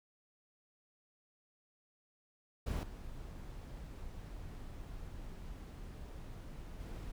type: noise with level steps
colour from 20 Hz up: brown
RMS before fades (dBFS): -35 / -47 / -44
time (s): 2.66-7.12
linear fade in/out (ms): 10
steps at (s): 2.83 / 6.8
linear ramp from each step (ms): 2
effects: none